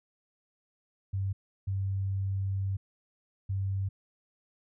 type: tone bursts at uneven times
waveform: sine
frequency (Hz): 97.1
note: G2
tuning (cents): -16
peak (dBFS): -28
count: 3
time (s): 1.13-1.33 / 1.67-2.77 / 3.49-3.89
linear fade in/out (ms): 10
effects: none